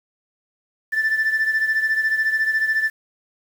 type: beating tone pair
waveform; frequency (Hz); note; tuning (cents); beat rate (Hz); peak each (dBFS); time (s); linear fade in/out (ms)
sine; 1760 / 1774; A6 / A6; 0 / +14; 14; -17 / -22; 0.92-2.9; 20
effects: tanh soft clip ceiling -14 dBFS + 7-bit